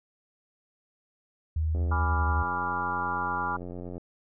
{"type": "tone with pitch glide", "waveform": "sine", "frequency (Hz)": [78.8, 77.27], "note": ["D#2", "D#2"], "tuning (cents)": [23, -11], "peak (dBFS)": -24, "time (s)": [1.56, 2.43], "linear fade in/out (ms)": 5, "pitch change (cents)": -34, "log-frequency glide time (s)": [2.09, 2.19]}
{"type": "click train", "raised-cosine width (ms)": 2, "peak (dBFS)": -26, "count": 199, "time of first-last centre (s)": [1.75, 3.98], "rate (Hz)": 88.8}
{"type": "chord", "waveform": "sine", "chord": "G# diminished seventh", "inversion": "none", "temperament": "equal", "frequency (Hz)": [830.6, 987.8, 1174.7, 1396.9], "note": ["G#5", "B5", "D6", "F6"], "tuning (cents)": [0, 0, 0, 0], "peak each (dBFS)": -33, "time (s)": [1.91, 3.57], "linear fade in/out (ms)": 10}
{"effects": []}